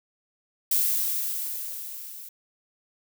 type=noise with level ramp; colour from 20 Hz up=violet; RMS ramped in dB=-22 to -42 dBFS; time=0.71-2.29 s; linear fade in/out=5 ms; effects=none